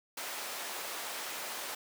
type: high-pass noise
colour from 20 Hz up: pink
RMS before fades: -40 dBFS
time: 0.17-1.75 s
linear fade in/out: 5 ms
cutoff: 610 Hz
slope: 12 dB/octave
effects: none